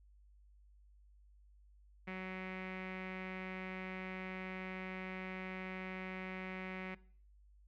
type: tone with low-pass filter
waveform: sawtooth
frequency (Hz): 186.7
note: F#3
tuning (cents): +16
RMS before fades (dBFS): -44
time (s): 2.07-6.95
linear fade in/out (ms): 10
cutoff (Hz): 2200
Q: 5
effects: noise-tail reverb RT60 0.5 s tail -20 dB re dry + added 50 Hz sine -61 dBFS peak until 7.67 s